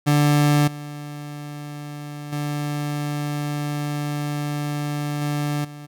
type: tone with level steps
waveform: 30% pulse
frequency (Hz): 146.83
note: D3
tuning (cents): 0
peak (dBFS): -12 / -29 / -21 / -19 / -33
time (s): 0.06-5.87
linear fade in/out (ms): 20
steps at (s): 0.67 / 2.32 / 5.21 / 5.64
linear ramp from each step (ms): 10
effects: none